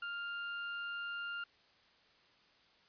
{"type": "tone", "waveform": "35% pulse", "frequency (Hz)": 1400, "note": "F6", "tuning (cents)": 4, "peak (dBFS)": -37, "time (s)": [0.02, 1.44], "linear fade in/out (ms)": 5, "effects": ["white hiss -67 dBFS RMS until 2.88 s", "resampled to 11025 Hz"]}